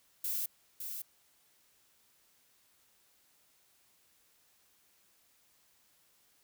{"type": "noise with echo", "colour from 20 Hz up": "violet", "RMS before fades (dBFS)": -35, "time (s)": [0.24, 0.46], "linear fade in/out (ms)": 5, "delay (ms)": 560, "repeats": 1, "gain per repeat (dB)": -6, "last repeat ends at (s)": 1.02, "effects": ["white hiss -69 dBFS RMS until 6.43 s"]}